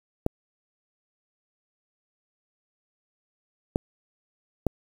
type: clicks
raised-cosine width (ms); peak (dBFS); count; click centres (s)
2; -9; 3; 0.264 / 3.759 / 4.667
effects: 7-bit